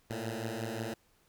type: beating tone pair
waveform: 10% pulse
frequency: 110 / 115.6 Hz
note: A2 / A#2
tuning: 0 / -14 cents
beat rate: 5.6 Hz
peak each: -30 dBFS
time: 0.1-0.94 s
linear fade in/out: 5 ms
effects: pink hiss -69 dBFS RMS until 1.28 s